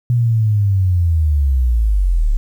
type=linear sweep; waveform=sine; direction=down; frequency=122.4 to 33.54 Hz; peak=-11 dBFS; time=0.1-2.37 s; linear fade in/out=0 ms; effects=8-bit